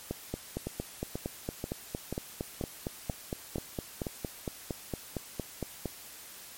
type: two click trains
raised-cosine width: 2 ms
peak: -20 / -19 dBFS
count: 8 / 26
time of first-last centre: 0.67-4.068 / 0.11-5.857 s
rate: 2.06 / 4.35 Hz
effects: white hiss -48 dBFS RMS until 6.57 s + MP3 64 kbps